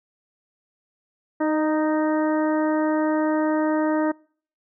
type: harmonic tone with a mistuned harmonic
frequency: 310.2 Hz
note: D#4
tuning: 5 cents flat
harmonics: 1 / 2 / 3 / 4 / 5 / 6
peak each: -21 / -25 / -29 / -34 / -36 / -37 dBFS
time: 1.4-4.12 s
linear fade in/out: 10 ms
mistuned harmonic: 2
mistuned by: -16 cents
effects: noise-tail reverb RT60 0.5 s tail -26 dB re dry